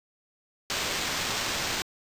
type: noise with sample-and-hold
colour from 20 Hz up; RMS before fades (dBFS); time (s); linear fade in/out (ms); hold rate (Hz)
blue; -30; 0.7-1.82; 0; 11025
effects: resampled to 32000 Hz